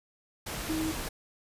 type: tone in noise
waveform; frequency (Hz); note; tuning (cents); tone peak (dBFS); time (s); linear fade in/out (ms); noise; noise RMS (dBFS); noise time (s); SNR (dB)
sine; 316.1; D#4; +27; -29; 0.69-0.92; 10; pink; -36; 0.46-1.09; +4
effects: resampled to 32000 Hz